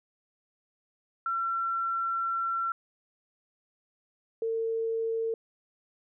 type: tone pair in turn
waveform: sine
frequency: 1355 / 452.2 Hz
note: E6 / A4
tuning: +47 / +47 cents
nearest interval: octave + perfect fifth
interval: 1900 cents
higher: first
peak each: -27 dBFS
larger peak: neither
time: 1.26-2.72 / 4.42-5.34 s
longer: first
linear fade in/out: 2 ms
effects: none